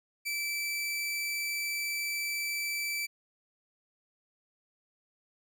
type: tone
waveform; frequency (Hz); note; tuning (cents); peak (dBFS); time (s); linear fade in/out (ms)
sawtooth; 2322; D7; -20; -28; 0.25-3.07; 20
effects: none